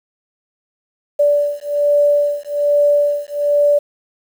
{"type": "beating tone pair", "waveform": "sine", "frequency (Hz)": [581, 582.2], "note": ["D5", "D5"], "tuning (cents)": [-19, -15], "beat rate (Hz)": 1.2, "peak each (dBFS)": -15, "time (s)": [1.19, 3.79], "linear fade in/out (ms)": 10, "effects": ["7-bit"]}